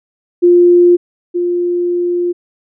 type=tone pair in turn; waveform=sine; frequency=351.3 / 351.3 Hz; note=F4 / F4; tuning=+10 / +10 cents; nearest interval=unison; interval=0 cents; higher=neither; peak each=-4 / -12 dBFS; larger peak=first; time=0.42-0.97 / 1.34-2.33 s; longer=second; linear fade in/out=20 ms; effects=none